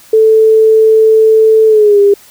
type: tone with pitch glide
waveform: sine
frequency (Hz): 440 to 403.5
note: A4 to G#4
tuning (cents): 0 to -50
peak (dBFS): -3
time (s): 0.13-2.14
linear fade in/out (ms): 5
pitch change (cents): -150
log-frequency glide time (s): 1.67-2
effects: white hiss -40 dBFS RMS until 2.3 s